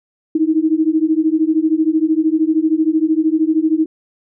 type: beating tone pair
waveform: sine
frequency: 309.8 / 322.8 Hz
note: D#4 / E4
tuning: -7 / -36 cents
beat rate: 13 Hz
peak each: -15 dBFS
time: 0.35-3.86 s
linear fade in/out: 5 ms
effects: none